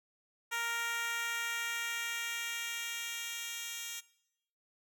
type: tone with high-pass filter sweep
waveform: 10% pulse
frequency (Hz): 466.2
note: A#4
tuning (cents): 0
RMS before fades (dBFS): -38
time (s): 0.51-4.01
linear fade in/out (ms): 20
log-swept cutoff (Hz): 1100 to 3900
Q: 1
effects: noise-tail reverb RT60 0.8 s tail -20 dB re dry